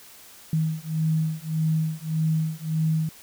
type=beating tone pair; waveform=sine; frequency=157.7 / 159.4 Hz; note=D#3 / D#3; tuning=+24 / +42 cents; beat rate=1.7 Hz; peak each=-25 dBFS; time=0.53-3.09 s; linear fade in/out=2 ms; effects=white hiss -48 dBFS RMS until 3.22 s